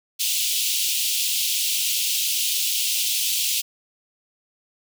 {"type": "high-pass noise", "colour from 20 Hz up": "pink", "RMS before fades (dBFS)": -23, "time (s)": [0.19, 3.62], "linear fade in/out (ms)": 20, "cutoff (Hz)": 2700, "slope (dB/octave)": 48, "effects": []}